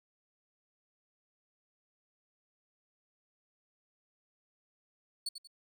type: tone with echo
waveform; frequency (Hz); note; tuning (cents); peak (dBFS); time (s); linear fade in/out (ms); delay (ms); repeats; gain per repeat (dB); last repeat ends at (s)
35% pulse; 4435; C#8; 0; -32; 5.26-5.29; 5; 92; 2; -9; 5.474
effects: none